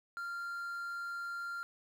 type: tone with quantisation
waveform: triangle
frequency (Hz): 1389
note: F6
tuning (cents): -10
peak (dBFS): -36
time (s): 0.17-1.63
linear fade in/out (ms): 0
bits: 10
effects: none